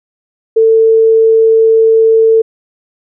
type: tone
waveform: sine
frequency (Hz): 447.2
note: A4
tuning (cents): +28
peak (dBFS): -4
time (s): 0.56-2.42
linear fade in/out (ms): 10
effects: none